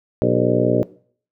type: harmonic tone with a mistuned harmonic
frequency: 60.5 Hz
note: B1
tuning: 35 cents flat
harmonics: 2 / 3 / 4 / 5 / 6 / 7 / 8 / 9 / 10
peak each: -23 / -23 / -23 / -23 / -23 / -23 / -23 / -23 / -23 dBFS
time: 0.22-0.83 s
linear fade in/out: 0 ms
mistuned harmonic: 6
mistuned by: +75 cents
effects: noise-tail reverb RT60 0.5 s tail -20 dB re dry

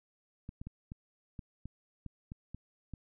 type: clicks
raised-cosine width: 5 ms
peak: -30 dBFS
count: 10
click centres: 0.491 / 0.615 / 0.67 / 0.919 / 1.392 / 1.656 / 2.063 / 2.319 / 2.546 / 2.937 s
effects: none

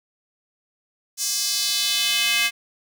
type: tone with high-pass filter sweep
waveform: square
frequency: 233.1 Hz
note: A#3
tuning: in tune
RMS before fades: -22 dBFS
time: 1.17-2.51 s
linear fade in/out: 50 ms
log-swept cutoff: 6200 to 2300 Hz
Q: 2.2
effects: none

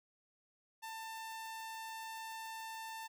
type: tone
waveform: sawtooth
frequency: 893 Hz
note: A5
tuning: 25 cents sharp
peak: -40 dBFS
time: 0.82-3.08 s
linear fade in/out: 20 ms
effects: none

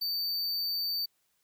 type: tone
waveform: square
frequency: 4587 Hz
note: D8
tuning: 42 cents flat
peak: -30 dBFS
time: 0.01-1.06 s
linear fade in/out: 10 ms
effects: white hiss -74 dBFS RMS until 1.43 s

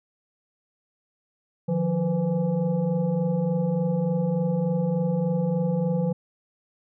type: tone with frequency modulation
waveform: sine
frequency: 176.2 Hz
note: F3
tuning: 16 cents sharp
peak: -21 dBFS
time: 1.68-6.13 s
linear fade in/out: 10 ms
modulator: 329 Hz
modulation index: 0.99
effects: none

